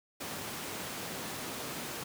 pink high-pass noise, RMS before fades -40 dBFS, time 0.2-2.04 s, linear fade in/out 10 ms, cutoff 150 Hz, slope 12 dB/octave, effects none

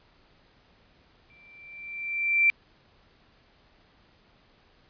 sine tone with exponential growth, 2349 Hz, D7, in tune, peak -16 dBFS, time 1.3-2.5 s, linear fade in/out 0 ms, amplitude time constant 260 ms, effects pink hiss -61 dBFS RMS until 4.89 s + resampled to 11025 Hz

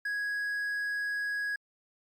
triangle tone, 1661.2 Hz, G#6, in tune, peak -28 dBFS, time 0.05-1.56 s, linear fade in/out 5 ms, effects MP3 96 kbps

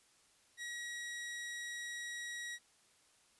sawtooth tone, 1909 Hz, A#6, 41 cents sharp, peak -38 dBFS, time 0.57-2.59 s, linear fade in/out 50 ms, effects white hiss -69 dBFS RMS until 3.39 s + resampled to 24000 Hz

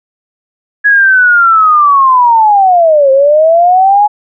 sine linear two-way sweep, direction down then up, 1681 to 528 to 844 Hz, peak -3 dBFS, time 0.84-4.08 s, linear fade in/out 20 ms, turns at 3.11 s, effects none

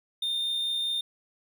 triangle tone with amplitude modulation, 3630 Hz, A#7, 47 cents flat, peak -24 dBFS, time 0.22-1.01 s, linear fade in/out 5 ms, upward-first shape sine, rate 65 Hz, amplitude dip 25%, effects none

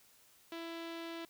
sawtooth tone with low-pass filter, 332.7 Hz, E4, 16 cents sharp, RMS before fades -44 dBFS, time 0.52-1.25 s, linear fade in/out 2 ms, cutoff 3700 Hz, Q 1.9, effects white hiss -65 dBFS RMS until 1.29 s

